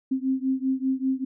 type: beating tone pair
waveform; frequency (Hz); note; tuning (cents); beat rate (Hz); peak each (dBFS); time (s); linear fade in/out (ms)
sine; 261.6 / 266.7; C4 / C4; 0 / +33; 5.1; -25 / -26; 0.11-1.25; 10
effects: none